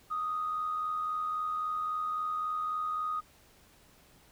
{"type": "tone with amplitude modulation", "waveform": "sine", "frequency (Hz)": 1244.5, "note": "D#6", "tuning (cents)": 0, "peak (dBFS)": -28, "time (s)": [0.1, 3.21], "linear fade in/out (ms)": 20, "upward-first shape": "sine", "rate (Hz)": 83.7, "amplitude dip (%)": 40, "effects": ["tanh soft clip ceiling -24 dBFS", "pink hiss -61 dBFS RMS until 4.31 s"]}